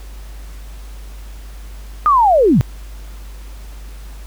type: linear sweep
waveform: sine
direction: down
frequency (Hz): 1247 to 97.8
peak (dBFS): -8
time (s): 2.06-2.61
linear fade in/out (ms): 0
effects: added 50 Hz sine -30 dBFS peak until 4.26 s + pink hiss -44 dBFS RMS until 4.26 s